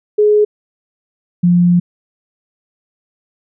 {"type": "tone pair in turn", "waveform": "sine", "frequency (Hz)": [420, 175.67], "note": ["G#4", "F3"], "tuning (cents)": [19, 10], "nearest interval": "octave + minor third", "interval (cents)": 1509, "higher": "first", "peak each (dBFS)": -7, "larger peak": "neither", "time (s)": [[0.18, 0.45], [1.43, 1.8]], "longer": "second", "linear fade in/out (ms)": 10, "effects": []}